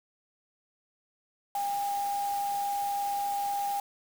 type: tone in noise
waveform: sine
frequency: 806 Hz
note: G5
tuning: 48 cents sharp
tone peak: -28 dBFS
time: 1.55-3.8 s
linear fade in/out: 2 ms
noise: white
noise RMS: -43 dBFS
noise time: 1.55-3.8 s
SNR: +12 dB
effects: none